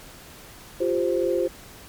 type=chord; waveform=sine; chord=F suspended second; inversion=none; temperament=equal; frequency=349.2 / 392 / 523.3 Hz; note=F4 / G4 / C5; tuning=0 / 0 / 0 cents; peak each=-24 / -26 / -24 dBFS; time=0.8-1.48 s; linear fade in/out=10 ms; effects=pink hiss -45 dBFS RMS until 1.88 s + MP3 96 kbps